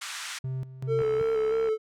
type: band-pass noise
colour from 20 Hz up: pink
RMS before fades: -37 dBFS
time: 0.01-0.39 s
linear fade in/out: 10 ms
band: 1200 to 9000 Hz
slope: 24 dB/octave
type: tone with tremolo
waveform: triangle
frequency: 130.7 Hz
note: C3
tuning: 1 cent flat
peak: -27 dBFS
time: 0.44-1.22 s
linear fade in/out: 5 ms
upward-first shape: square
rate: 2.6 Hz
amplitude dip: 75%
type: tone with vibrato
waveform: triangle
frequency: 443.1 Hz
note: A4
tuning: 12 cents sharp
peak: -21 dBFS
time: 0.87-1.78 s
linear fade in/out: 50 ms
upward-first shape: square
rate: 3.1 Hz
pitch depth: 25 cents each way
type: click train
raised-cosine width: 0.5 ms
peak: -26 dBFS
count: 48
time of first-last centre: 0.99-1.687 s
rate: 67.4 Hz
effects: none